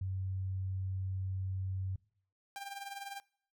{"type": "tone", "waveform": "sine", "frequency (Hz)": 94.7, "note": "F#2", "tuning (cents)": 41, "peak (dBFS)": -34, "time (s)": [0.01, 1.96], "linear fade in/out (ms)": 5}
{"type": "tone with tremolo", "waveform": "sawtooth", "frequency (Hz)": 795, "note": "G5", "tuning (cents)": 24, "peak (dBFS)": -35, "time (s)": [2.56, 3.2], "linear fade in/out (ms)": 0, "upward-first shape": "triangle", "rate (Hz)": 20, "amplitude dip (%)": 75}
{"effects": ["noise-tail reverb RT60 0.6 s tail -24 dB re dry"]}